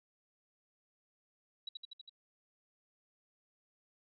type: tone with echo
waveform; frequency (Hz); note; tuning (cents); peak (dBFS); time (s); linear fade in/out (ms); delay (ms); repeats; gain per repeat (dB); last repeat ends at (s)
sine; 3900; B7; -23; -39; 1.67-1.69; 5; 81; 5; -2; 2.095
effects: none